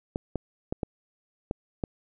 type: clicks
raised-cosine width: 2 ms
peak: -15 dBFS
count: 6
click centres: 0.159 / 0.357 / 0.725 / 0.832 / 1.511 / 1.838 s
effects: none